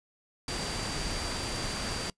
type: tone in noise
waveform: sine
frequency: 4699 Hz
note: D8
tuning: in tune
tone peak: -40 dBFS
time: 0.48-2.1 s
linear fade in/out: 2 ms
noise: pink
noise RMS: -34 dBFS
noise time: 0.48-2.1 s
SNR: -9 dB
effects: noise-tail reverb RT60 0.1 s tail -23 dB re dry + resampled to 22050 Hz